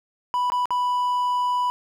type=tone with dropouts; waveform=triangle; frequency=987.8 Hz; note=B5; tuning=in tune; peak=-18 dBFS; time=0.34-1.7 s; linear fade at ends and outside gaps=0 ms; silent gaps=0.501-0.52 / 0.656-0.706 s; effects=none